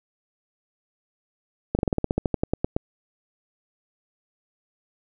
slowing click train, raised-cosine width 2 ms, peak -8 dBFS, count 15, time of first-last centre 1.75-2.765 s, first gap 39 ms, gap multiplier 1.09, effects none

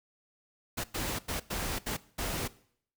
pink noise bursts at uneven times, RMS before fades -34 dBFS, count 6, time 0.77-0.84 / 0.94-1.19 / 1.28-1.4 / 1.5-1.79 / 1.86-1.97 / 2.18-2.48 s, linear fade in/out 10 ms, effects noise-tail reverb RT60 0.6 s tail -19 dB re dry

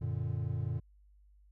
triangle chord, Gb augmented, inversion none, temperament equal, 92.5 / 116.54 / 146.83 Hz, Gb2 / Bb2 / D3, 0 / 0 / 0 cents, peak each -35 / -33 / -36 dBFS, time 0.01-0.8 s, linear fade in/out 10 ms, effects added 50 Hz sine -59 dBFS peak until 1.51 s

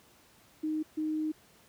sine tone bursts at uneven times, 310.2 Hz, D#4, 5 cents flat, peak -29 dBFS, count 2, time 0.63-0.83 / 0.97-1.32 s, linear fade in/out 10 ms, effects pink hiss -61 dBFS RMS until 1.68 s + high-pass 80 Hz 12 dB/octave

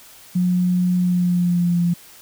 sine tone with pitch glide, 180 to 172.97 Hz, F#3 to F3, -47 to -16 cents, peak -15 dBFS, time 0.35-1.94 s, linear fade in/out 10 ms, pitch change -69 cents, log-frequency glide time 0.98-1.83 s, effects white hiss -45 dBFS RMS until 2.21 s

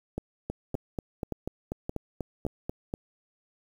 two click trains, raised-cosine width 2 ms, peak -18 / -18 dBFS, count 5 / 11, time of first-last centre 0.18-2.466 / 0.5-2.939 s, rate 1.75 / 4.1 Hz, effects 8-bit

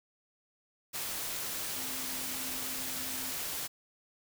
sine tone in noise, 260 Hz, C4, 11 cents flat, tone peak -48 dBFS, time 1.75-3.33 s, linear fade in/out 20 ms, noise white, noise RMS -37 dBFS, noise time 0.93-3.68 s, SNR -14 dB, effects none

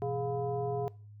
sine tone with frequency modulation, 415.3 Hz, G#4, in tune, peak -30 dBFS, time 0.02-0.88 s, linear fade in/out 0 ms, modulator 291 Hz, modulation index 1.1, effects noise-tail reverb RT60 0.4 s tail -22 dB re dry + added 104 Hz sine -48 dBFS peak until 1.2 s

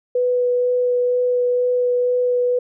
sine tone with vibrato, 493.9 Hz, B4, in tune, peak -15 dBFS, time 0.15-2.59 s, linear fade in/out 5 ms, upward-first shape sine, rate 2.1 Hz, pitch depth 8 cents each way, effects none

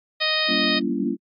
harmonic tone, 622.3 Hz, D#5, in tune, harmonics 1 / 2 / 3 / 4 / 5 / 6 / 7 / 8, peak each -29 / -31 / -26 / -28 / -29 / -25 / -29 / -29 dBFS, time 0.2-0.8 s, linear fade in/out 20 ms
sine chord, G diminished seventh, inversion none, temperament just, 196 / 235.2 / 282.2 / 338.7 Hz, G3 / Bb3 / Db4 / Fb4, 0 / +16 / +31 / +47 cents, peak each -29 / -27 / -27 / -29 dBFS, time 0.47-1.17 s, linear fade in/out 50 ms
effects AAC 32 kbps

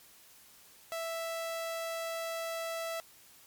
sawtooth tone, 660 Hz, E5, 2 cents sharp, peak -31 dBFS, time 0.92-3 s, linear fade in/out 0 ms, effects white hiss -58 dBFS RMS until 3.46 s + MP3 96 kbps

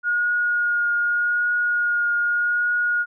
sine tone with vibrato, 1435 Hz, F6, 47 cents sharp, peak -18 dBFS, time 0.03-3.06 s, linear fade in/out 50 ms, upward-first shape triangle, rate 0.83 Hz, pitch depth 15 cents each way, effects none

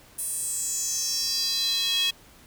square tone with high-pass filter sweep, 366.6 Hz, F#4, 16 cents flat, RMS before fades -27 dBFS, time 0.18-2.11 s, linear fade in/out 10 ms, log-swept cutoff 10000 to 3100 Hz, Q 5.8, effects pink hiss -53 dBFS RMS until 2.46 s

